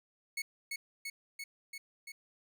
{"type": "tone with echo", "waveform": "sawtooth", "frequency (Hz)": 2204, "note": "C#7", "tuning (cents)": -11, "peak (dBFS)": -31, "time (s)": [0.37, 0.42], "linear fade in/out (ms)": 5, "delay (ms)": 340, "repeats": 5, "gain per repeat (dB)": -2, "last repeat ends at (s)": 2.12, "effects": []}